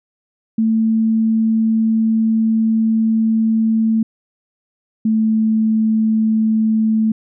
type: tone pair in turn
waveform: sine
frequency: 222.5 / 219.7 Hz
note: A3 / A3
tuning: +20 / -2 cents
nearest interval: unison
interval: 22 cents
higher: first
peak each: -12 dBFS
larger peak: neither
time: 0.58-4.03 / 5.05-7.12 s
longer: first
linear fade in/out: 5 ms
effects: none